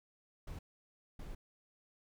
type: noise bursts at uneven times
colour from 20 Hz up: brown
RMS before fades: -45 dBFS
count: 2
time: 0.47-0.59 / 1.19-1.35 s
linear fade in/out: 5 ms
effects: none